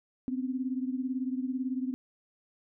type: beating tone pair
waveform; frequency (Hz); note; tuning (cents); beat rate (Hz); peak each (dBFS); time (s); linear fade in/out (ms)
sine; 253.6 / 271.6; B3 / C#4; +46 / -35; 18; -31 / -35; 0.28-1.94; 0
effects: none